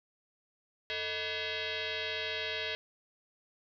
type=tone with frequency modulation; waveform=sine; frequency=627 Hz; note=D#5; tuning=13 cents sharp; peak=-33 dBFS; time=0.9-2.75 s; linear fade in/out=0 ms; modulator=535 Hz; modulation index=6.8; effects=none